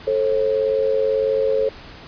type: tone pair together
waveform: sine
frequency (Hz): 439.7 / 538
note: A4 / C5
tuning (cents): -1 / +48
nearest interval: minor third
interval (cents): 349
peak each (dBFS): -19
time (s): 0.07-1.69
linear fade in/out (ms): 5
effects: pink hiss -40 dBFS RMS until 2.07 s + resampled to 11025 Hz